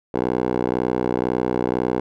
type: tone with band-pass filter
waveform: 10% pulse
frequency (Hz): 62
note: B1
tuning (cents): +7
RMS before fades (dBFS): -22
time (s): 0.14-2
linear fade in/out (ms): 5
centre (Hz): 510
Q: 1.7
effects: none